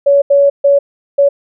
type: tone bursts at uneven times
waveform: sine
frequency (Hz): 563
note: C#5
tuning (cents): +27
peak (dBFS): -5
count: 4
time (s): 0.06-0.22 / 0.3-0.5 / 0.64-0.79 / 1.18-1.29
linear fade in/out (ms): 10
effects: none